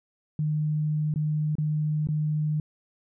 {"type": "tone with dropouts", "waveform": "sine", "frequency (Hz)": 152.3, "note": "D#3", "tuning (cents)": -37, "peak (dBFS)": -23, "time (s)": [0.39, 2.6], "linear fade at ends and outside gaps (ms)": 2, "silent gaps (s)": [[1.14, 1.159], [1.554, 1.583], [2.072, 2.087]], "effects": []}